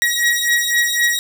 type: beating tone pair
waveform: sawtooth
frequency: 1901 / 1904.9 Hz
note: A#6 / A#6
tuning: +33 / +37 cents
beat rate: 3.9 Hz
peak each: -14 dBFS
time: 0.02-1.19 s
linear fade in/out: 0 ms
effects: none